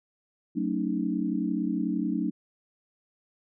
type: chord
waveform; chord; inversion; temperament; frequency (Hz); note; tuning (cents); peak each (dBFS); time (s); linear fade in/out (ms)
sine; D# half-diminished seventh; first; just; 186.68 / 224 / 280 / 311.1; F#3 / A3 / C#4 / D#4; +16 / +31 / +18 / 0; -31; 0.55-2.31; 20
effects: none